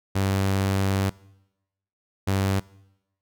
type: tone pair in turn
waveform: sawtooth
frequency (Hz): 97.1 / 97.1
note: G2 / G2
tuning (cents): -16 / -16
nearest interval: unison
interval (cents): 0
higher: neither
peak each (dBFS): -17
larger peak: neither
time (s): 0.15-1.1 / 2.27-2.6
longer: first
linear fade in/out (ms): 10
effects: noise-tail reverb RT60 0.9 s tail -22 dB re dry

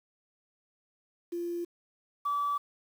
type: tone pair in turn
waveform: sine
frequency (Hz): 345.1 / 1152.4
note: F4 / D6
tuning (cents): -21 / -33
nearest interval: octave + major sixth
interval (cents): 2088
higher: second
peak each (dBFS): -31 / -26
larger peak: second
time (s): 1.32-1.65 / 2.25-2.58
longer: neither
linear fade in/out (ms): 10
effects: tanh soft clip ceiling -24 dBFS + 9-bit

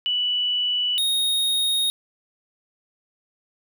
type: tone pair in turn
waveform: sine / square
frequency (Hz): 2960 / 3729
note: F#7 / A#7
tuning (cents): 0 / 0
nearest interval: major third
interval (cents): 400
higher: second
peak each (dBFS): -20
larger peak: neither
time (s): 0.06-0.98 / 0.98-1.9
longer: neither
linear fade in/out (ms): 0
effects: none

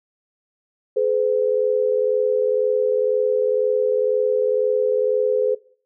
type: tone pair together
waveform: sine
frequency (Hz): 425 / 507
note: G#4 / B4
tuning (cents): +40 / +45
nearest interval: minor third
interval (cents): 305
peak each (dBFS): -19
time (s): 0.96-5.55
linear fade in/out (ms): 10
effects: noise-tail reverb RT60 0.5 s tail -20 dB re dry

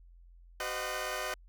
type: tone cluster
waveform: 15% pulse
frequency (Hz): 379 / 509 / 613 / 722 / 1510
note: F#4 / C5 / D#5 / F#5 / F#6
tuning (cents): +42 / -48 / -26 / -43 / +35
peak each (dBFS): -37 / -33 / -31 / -37 / -38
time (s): 0.6-1.34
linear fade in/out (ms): 2
effects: added 43 Hz sine -53 dBFS peak until 1.48 s

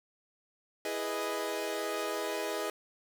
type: chord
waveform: sawtooth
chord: E major seventh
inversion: none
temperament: equal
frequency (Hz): 329.6 / 415.3 / 493.9 / 622.3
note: E4 / G#4 / B4 / D#5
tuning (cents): 0 / 0 / 0 / 0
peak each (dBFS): -37 / -33 / -36 / -33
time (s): 0.85-2.7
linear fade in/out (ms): 2
effects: none

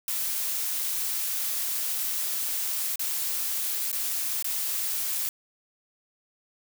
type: noise with dropouts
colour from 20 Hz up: blue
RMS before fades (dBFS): -29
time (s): 0.08-5.29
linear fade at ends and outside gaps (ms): 1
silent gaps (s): 2.958-2.994 / 3.916-3.928 / 4.425-4.444
effects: none

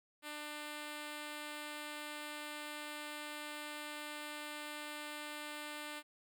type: tone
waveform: 5% pulse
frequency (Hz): 298.5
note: D4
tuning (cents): +28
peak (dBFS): -32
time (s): 0.22-6.03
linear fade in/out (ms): 50
effects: none

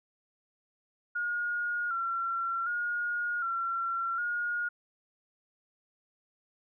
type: tone with vibrato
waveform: sine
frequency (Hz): 1396.9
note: F6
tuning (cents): 0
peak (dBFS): -29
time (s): 1.15-4.69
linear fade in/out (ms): 10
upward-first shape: square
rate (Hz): 0.66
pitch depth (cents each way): 44
effects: none

